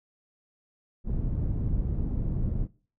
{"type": "low-pass noise", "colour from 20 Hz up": "pink", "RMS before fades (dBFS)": -28, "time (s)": [1.04, 2.68], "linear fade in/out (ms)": 50, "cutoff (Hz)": 180, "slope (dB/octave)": 12, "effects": ["noise-tail reverb RT60 0.4 s tail -20 dB re dry"]}